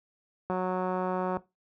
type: click train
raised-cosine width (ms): 1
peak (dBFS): -17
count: 161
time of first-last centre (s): 0.5-1.37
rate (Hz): 184
effects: noise-tail reverb RT60 0.2 s tail -17 dB re dry + high-pass 60 Hz 12 dB/octave